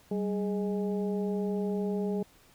harmonic tone with a mistuned harmonic, 207.7 Hz, G#3, in tune, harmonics 1 / 2 / 3 / 4, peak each -30 / -32 / -42 / -45 dBFS, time 0.11-2.23 s, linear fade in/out 5 ms, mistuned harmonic 1, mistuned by -120 cents, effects pink hiss -60 dBFS RMS until 2.54 s

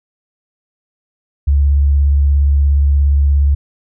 sine tone with vibrato, 70.8 Hz, C#2, 37 cents sharp, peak -8 dBFS, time 1.47-3.55 s, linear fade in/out 10 ms, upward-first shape sine, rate 17 Hz, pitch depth 29 cents each way, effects none

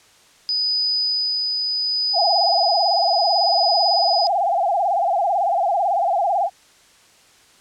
sine tone with tremolo, 4978 Hz, D#8, in tune, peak -17 dBFS, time 0.49-4.27 s, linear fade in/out 0 ms, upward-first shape sine, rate 0.69 Hz, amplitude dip 25%
sine tone with vibrato, 740 Hz, F#5, in tune, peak -16 dBFS, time 2.13-6.5 s, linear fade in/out 50 ms, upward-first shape sine, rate 18 Hz, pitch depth 180 cents each way
effects white hiss -52 dBFS RMS until 7.6 s + low-pass 8000 Hz 12 dB/octave

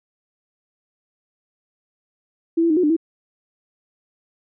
sine tone with pitch steps, 331 / 335.5 / 309.6 / 361.7 / 298.1 / 327.6 Hz, E4 / E4 / D#4 / F#4 / D4 / E4, +7 / +31 / -9 / -39 / +26 / -11 cents, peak -14 dBFS, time 2.57-2.966 s, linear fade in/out 10 ms, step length 66 ms, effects none

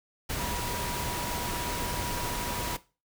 sine tone in noise, 966 Hz, B5, 39 cents flat, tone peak -36 dBFS, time 0.39-2.76 s, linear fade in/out 10 ms, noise pink, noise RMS -33 dBFS, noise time 0.29-2.77 s, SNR -6 dB, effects noise-tail reverb RT60 0.3 s tail -17 dB re dry

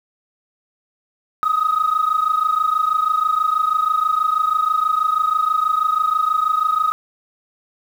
sine tone pair together, 1245.8 / 1272 Hz, D#6 / D#6, +2 / +38 cents, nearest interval unison, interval 36 cents, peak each -17 dBFS, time 1.43-6.92 s, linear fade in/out 0 ms, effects tanh soft clip ceiling -10 dBFS + 7-bit

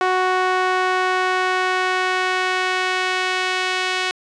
sawtooth tone with band-pass filter sweep, 370 Hz, F#4, in tune, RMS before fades -20 dBFS, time 0.01-4.11 s, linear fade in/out 0 ms, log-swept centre 1100 to 2700 Hz, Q 1, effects resampled to 22050 Hz

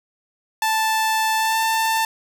sawtooth tone with pitch glide, 880 to 891.3 Hz, A5 to A5, 0 to +22 cents, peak -14 dBFS, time 0.62-2.05 s, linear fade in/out 2 ms, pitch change +22 cents, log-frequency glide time 1.37-1.59 s, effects none

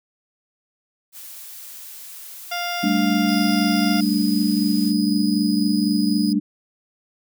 blue noise, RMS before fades -38 dBFS, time 1.12-4.94 s, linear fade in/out 50 ms
harmonic tone, 700 Hz, F5, 4 cents sharp, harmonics 1 / 2 / 3 / 4 / 5 / 7 / 8, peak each -27 / -30 / -32 / -33 / -34 / -35 / -36 dBFS, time 2.51-4.01 s, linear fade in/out 10 ms
sine chord, G suspended second, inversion none, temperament equal, 196 / 220 / 293.7 Hz, G3 / A3 / D4, 0 / 0 / 0 cents, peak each -21 dBFS, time 2.83-6.4 s, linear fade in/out 10 ms
40% pulse tone, 4978 Hz, D#8, in tune, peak -28 dBFS, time 3.28-6.33 s, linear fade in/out 5 ms
effects none

